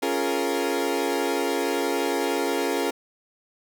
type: chord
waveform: 30% pulse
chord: Bb minor seventh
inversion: first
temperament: equal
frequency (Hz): 277.2 / 349.2 / 415.3 / 466.2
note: Db4 / F4 / Ab4 / Bb4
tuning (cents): 0 / 0 / 0 / 0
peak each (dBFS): -26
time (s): 0.02-2.91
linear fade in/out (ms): 10
effects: none